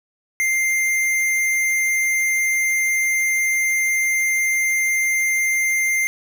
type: tone with hard clipping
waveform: sine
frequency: 2098 Hz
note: C7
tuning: 4 cents sharp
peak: -18 dBFS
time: 0.4-6.07 s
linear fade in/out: 0 ms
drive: 17 dB
effects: none